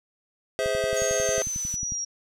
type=chord; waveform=square; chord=Ab augmented; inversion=none; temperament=just; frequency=415.3 / 519.1 / 648.9 Hz; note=Ab4 / C5 / E5; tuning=0 / -14 / -27 cents; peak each=-31 / -28 / -28 dBFS; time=0.59-1.42 s; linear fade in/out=0 ms
type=click train; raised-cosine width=5 ms; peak=-25 dBFS; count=15; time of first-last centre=0.66-1.921 s; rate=11.1 Hz
type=noise; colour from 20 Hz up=blue; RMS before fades=-38 dBFS; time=0.94-1.76 s; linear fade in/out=5 ms
type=linear sweep; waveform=sine; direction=down; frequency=6610 to 5630 Hz; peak=-27 dBFS; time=0.96-2.05 s; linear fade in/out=10 ms
effects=low-pass 10000 Hz 12 dB/octave